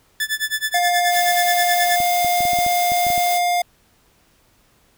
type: tone with tremolo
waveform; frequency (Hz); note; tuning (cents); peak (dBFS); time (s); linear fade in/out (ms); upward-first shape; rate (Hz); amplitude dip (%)
sawtooth; 1743; A6; -17; -14; 0.2-1.96; 2; sine; 9.4; 95
type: tone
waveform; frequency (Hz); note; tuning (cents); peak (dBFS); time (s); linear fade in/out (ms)
square; 706; F5; +19; -17; 0.74-3.62; 5
type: noise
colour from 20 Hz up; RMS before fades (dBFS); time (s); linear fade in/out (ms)
blue; -27; 1.09-3.41; 50
type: clicks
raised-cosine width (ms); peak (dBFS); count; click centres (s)
3; -20; 11; 2.003 / 2.247 / 2.406 / 2.453 / 2.533 / 2.588 / 2.664 / 2.919 / 3.067 / 3.103 / 3.179
effects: pink hiss -58 dBFS RMS until 4.97 s